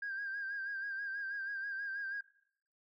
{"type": "tone with vibrato", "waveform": "sine", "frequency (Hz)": 1603, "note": "G6", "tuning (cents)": 38, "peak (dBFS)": -36, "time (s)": [0.02, 2.21], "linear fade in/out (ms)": 5, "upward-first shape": "sine", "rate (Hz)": 6.2, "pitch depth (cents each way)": 51, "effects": ["noise-tail reverb RT60 0.7 s tail -21 dB re dry", "tanh soft clip ceiling -33 dBFS"]}